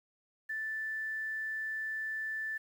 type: tone with quantisation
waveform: sine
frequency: 1760 Hz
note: A6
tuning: in tune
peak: -34 dBFS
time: 0.49-2.58 s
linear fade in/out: 10 ms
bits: 10
effects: none